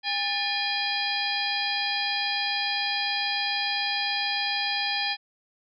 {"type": "harmonic tone with a mistuned harmonic", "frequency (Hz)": 813, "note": "G#5", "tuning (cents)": -37, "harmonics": [1, 2, 3, 4, 5, 6], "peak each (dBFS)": [-32, -32, -32, -32, -32, -32], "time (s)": [0.03, 5.17], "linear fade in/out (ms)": 50, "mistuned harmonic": 2, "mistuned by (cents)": 140, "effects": []}